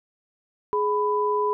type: tone pair together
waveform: sine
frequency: 418.3 / 995 Hz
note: G#4 / B5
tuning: +12 / +13 cents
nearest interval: octave + minor third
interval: 1501 cents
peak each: -23 dBFS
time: 0.73-1.53 s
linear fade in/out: 0 ms
effects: none